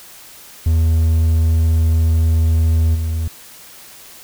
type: tone with level steps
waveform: triangle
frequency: 81 Hz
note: E2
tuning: 30 cents flat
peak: -9 / -15 dBFS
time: 0.66-3.28 s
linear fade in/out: 5 ms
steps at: 2.94 s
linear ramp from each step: 20 ms
effects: white hiss -40 dBFS RMS until 4.23 s